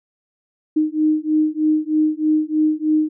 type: beating tone pair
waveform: sine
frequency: 307.2 / 310.4 Hz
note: D#4 / D#4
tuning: -22 / -4 cents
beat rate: 3.2 Hz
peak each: -18 dBFS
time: 0.76-3.09 s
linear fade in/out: 10 ms
effects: none